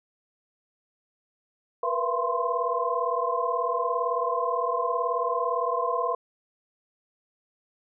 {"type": "tone cluster", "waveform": "sine", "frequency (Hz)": [475.7, 494.9, 677, 1023, 1061], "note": ["A#4", "B4", "E5", "C6", "C6"], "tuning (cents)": [35, 4, 46, -39, 24], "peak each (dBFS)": [-32, -31, -30, -30, -29], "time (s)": [1.83, 6.15], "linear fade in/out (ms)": 5, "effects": []}